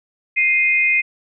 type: tone pair together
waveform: sine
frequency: 2100 / 2489 Hz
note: C7 / D#7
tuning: +6 / 0 cents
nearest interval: minor third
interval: 294 cents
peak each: -16 dBFS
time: 0.36-1.02 s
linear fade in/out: 20 ms
effects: none